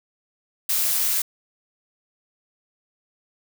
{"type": "noise", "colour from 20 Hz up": "blue", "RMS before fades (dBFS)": -22, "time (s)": [0.69, 1.22], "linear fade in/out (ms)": 5, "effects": []}